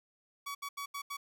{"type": "tone bursts at uneven times", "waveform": "sawtooth", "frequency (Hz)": 1132, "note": "C#6", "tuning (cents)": 36, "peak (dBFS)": -34, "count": 5, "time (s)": [[0.46, 0.55], [0.62, 0.69], [0.77, 0.86], [0.94, 1.02], [1.1, 1.17]], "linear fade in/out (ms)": 10, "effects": ["11-bit"]}